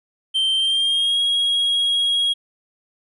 triangle tone with pitch glide, 3130 to 3295 Hz, G7 to G#7, -3 to -14 cents, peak -15 dBFS, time 0.34-2.34 s, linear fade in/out 20 ms, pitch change +89 cents, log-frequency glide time 0.56-1.2 s, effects resampled to 24000 Hz

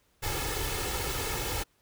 pink noise with comb filter, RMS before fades -32 dBFS, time 0.22-1.64 s, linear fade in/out 20 ms, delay 2.3 ms, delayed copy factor +0.7, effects pink hiss -69 dBFS RMS until 1.81 s

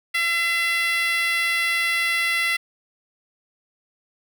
10% pulse tone with high-pass filter, 677 Hz, E5, 46 cents sharp, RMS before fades -22 dBFS, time 0.14-2.57 s, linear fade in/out 10 ms, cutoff 1900 Hz, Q 3.2, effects none

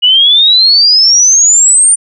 sine exponential sweep, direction up, 2900 to 9140 Hz, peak -3 dBFS, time 0.02-1.96 s, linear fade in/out 20 ms, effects none

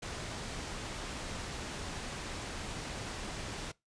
pink low-pass noise, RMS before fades -41 dBFS, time 0.02-3.72 s, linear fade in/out 10 ms, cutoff 8400 Hz, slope 12 dB/octave, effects noise-tail reverb RT60 0.2 s tail -22 dB re dry + resampled to 22050 Hz

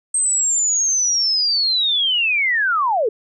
sine linear sweep, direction down, 8372 to 399.3 Hz, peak -15 dBFS, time 0.14-3.09 s, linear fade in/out 5 ms, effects none

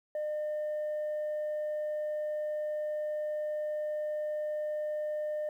sine tone, 605 Hz, D#5, 49 cents flat, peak -29 dBFS, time 0.15-5.49 s, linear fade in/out 2 ms, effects tanh soft clip ceiling -30 dBFS + 11-bit

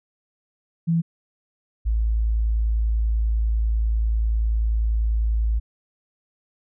sine tone pair in turn, 166.4 / 55.1 Hz, E3 / A1, +17 / +3 cents, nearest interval octave + perfect fifth, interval 1914 cents, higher first, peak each -17 / -18 dBFS, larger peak first, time 0.87-1.02 / 1.85-5.6 s, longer second, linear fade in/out 20 ms, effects none

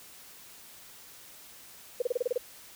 sine tone bursts, 493.9 Hz, B4, in tune, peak -24 dBFS, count 8, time 2-2.378 s, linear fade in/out 5 ms, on 21 ms, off 30 ms, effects white hiss -51 dBFS RMS until 2.75 s

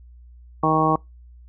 harmonic tone, 157.5 Hz, D#3, 21 cents sharp, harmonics 1 / 2 / 3 / 4 / 5 / 6 / 7, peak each -24 / -23 / -26 / -27 / -23 / -26 / -21 dBFS, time 0.63-0.96 s, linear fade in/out 5 ms, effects noise-tail reverb RT60 0.2 s tail -25 dB re dry + added 60 Hz sine -43 dBFS peak until 1.48 s

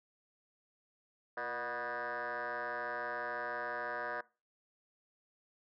sine tone with frequency modulation, 1106 Hz, C#6, 4 cents flat, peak -35 dBFS, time 1.37-4.21 s, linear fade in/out 5 ms, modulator 126 Hz, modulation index 5.1, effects noise-tail reverb RT60 0.3 s tail -21 dB re dry + tanh soft clip ceiling -33 dBFS

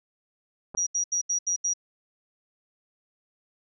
clicks, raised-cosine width 1 ms, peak -32 / -23 dBFS, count 2, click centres 0.744 / 0.749 s
sine tone bursts, 5760 Hz, F#8, 47 cents flat, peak -23 dBFS, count 6, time 0.77-1.737 s, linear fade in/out 10 ms, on 97 ms, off 77 ms
effects none

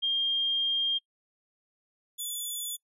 sine / 5% pulse tone pair in turn, 3210 / 3461 Hz, G7 / A7, +40 / -29 cents, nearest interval minor second, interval 131 cents, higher second, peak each -24 dBFS, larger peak neither, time 0.02-0.99 / 2.18-2.77 s, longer first, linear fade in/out 20 ms, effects noise-tail reverb RT60 0.1 s tail -25 dB re dry + resampled to 32000 Hz

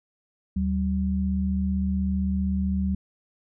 sine tone pair together, 76 / 191.71 Hz, D#2 / G3, -40 / -38 cents, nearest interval octave + major third, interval 1602 cents, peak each -26 / -24 dBFS, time 0.56-2.95 s, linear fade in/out 5 ms, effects none

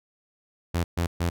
sawtooth tone bursts, 85.7 Hz, F2, 32 cents flat, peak -19 dBFS, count 3, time 0.74-1.3 s, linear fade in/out 10 ms, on 100 ms, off 130 ms, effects none

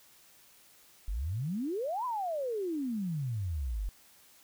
sine exponential two-way sweep, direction up then down, 43.95 to 1035 to 43.95 Hz, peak -31 dBFS, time 1.08-3.89 s, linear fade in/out 0 ms, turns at 2.05 s, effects white hiss -60 dBFS RMS until 4.43 s

